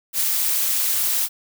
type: noise with amplitude modulation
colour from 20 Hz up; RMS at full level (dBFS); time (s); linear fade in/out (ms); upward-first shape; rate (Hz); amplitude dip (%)
blue; -18; 0.13-1.29; 50; sine; 230; 65
effects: none